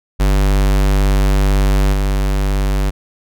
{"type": "tone with level steps", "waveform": "square", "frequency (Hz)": 49, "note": "G1", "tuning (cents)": 0, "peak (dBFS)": [-11, -14], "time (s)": [0.19, 2.91], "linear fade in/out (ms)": 20, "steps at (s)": 1.92, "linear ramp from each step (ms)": 20, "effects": []}